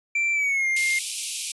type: tone with pitch glide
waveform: triangle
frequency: 2347 to 2115 Hz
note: D7 to C7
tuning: -2 to +18 cents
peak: -19 dBFS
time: 0.15-0.99 s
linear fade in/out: 5 ms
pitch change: -180 cents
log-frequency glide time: 0.33-0.67 s
type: high-pass noise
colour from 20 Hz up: white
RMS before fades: -28 dBFS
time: 0.76-1.52 s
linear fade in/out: 5 ms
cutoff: 2300 Hz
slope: 96 dB/octave
effects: resampled to 24000 Hz